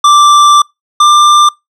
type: tone pair in turn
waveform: square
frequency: 1174.7 / 1189 Hz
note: D6 / D6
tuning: 0 / +21 cents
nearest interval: unison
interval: 21 cents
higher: second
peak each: -3 dBFS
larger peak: neither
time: 0.04-0.62 / 1-1.49 s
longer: first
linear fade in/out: 5 ms
effects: noise-tail reverb RT60 0.2 s tail -26 dB re dry + low-pass 7000 Hz 12 dB/octave